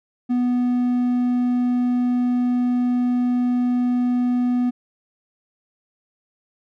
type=tone; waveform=triangle; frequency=246.4 Hz; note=B3; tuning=4 cents flat; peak=-15 dBFS; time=0.29-4.71 s; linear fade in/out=20 ms; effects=none